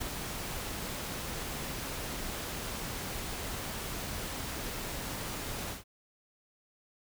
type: noise with ADSR envelope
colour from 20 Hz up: pink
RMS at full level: -34 dBFS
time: 0-5.84 s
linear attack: 19 ms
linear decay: 7 ms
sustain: -4 dB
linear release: 140 ms
effects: none